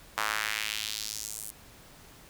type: tone with high-pass filter sweep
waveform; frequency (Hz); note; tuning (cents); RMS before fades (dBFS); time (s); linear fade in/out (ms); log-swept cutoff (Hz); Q
square; 53.7; A1; -41; -34; 0.17-1.51; 5; 1100 to 10000; 1.7
effects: pink hiss -53 dBFS RMS until 2.29 s